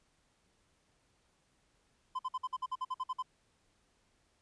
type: tone bursts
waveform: triangle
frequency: 1024 Hz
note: C6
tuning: 38 cents flat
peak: -31 dBFS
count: 12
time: 2.15-3.226 s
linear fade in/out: 10 ms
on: 42 ms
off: 52 ms
effects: pink hiss -73 dBFS RMS until 4.41 s + resampled to 22050 Hz